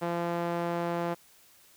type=tone with band-pass filter; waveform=sawtooth; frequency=171.4 Hz; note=F3; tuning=32 cents flat; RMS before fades=-31 dBFS; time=0.01-1.15 s; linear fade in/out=20 ms; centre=690 Hz; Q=0.91; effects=white hiss -59 dBFS RMS until 1.76 s